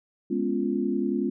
sine chord, C# dominant seventh, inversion second, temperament equal, 207.7 / 246.9 / 277.2 / 349.2 Hz, G#3 / B3 / C#4 / E#4, 0 / 0 / 0 / 0 cents, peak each -29 dBFS, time 0.3-1.3 s, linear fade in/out 10 ms, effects none

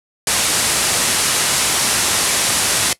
white low-pass noise, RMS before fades -17 dBFS, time 0.27-2.93 s, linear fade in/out 2 ms, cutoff 11000 Hz, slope 48 dB/octave, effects noise-tail reverb RT60 0.1 s tail -19 dB re dry + high-pass 60 Hz 12 dB/octave

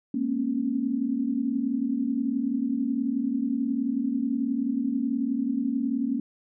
sine tone cluster, 210.9 / 237 / 264.4 / 275.6 Hz, G#3 / A#3 / C4 / C#4, +27 / +29 / +18 / -10 cents, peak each -36 / -27 / -36 / -27 dBFS, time 0.14-6.2 s, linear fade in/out 5 ms, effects none

